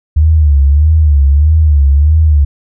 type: tone with vibrato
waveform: sine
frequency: 74.1 Hz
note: D2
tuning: 16 cents sharp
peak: -4 dBFS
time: 0.16-2.45 s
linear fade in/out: 10 ms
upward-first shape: sine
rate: 1.6 Hz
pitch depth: 120 cents each way
effects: none